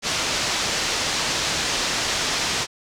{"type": "low-pass noise", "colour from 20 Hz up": "white", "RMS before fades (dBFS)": -24, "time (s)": [0.02, 2.67], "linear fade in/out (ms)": 50, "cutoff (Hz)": 6400, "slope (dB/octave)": 24, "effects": []}